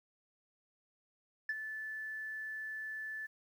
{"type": "tone with ADSR envelope", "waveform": "sine", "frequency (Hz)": 1746, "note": "A6", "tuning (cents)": -14, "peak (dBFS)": -29, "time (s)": [1.49, 3.27], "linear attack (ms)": 4, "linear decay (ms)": 37, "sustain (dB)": -10, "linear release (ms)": 15, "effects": ["tanh soft clip ceiling -30 dBFS", "11-bit"]}